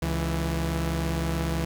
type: tone pair together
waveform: sawtooth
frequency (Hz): 69.46 / 165.2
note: C#2 / E3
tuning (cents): +4 / +4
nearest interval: octave + minor third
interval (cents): 1500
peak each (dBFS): -24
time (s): 0.02-1.65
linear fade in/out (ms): 5
effects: 9-bit